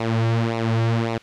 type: tone with flanger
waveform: sawtooth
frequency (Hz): 114.3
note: A#2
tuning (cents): -34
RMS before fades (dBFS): -21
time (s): 0-1.18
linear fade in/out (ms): 5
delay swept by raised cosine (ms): 0.61 to 4.11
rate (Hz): 1.8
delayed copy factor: -0.7
effects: white hiss -49 dBFS RMS until 1.22 s + low-pass 4000 Hz 12 dB/octave